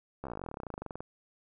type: slowing click train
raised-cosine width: 1 ms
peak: -25 dBFS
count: 28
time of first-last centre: 0.24-1.005 s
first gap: 14 ms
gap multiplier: 1.05
effects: none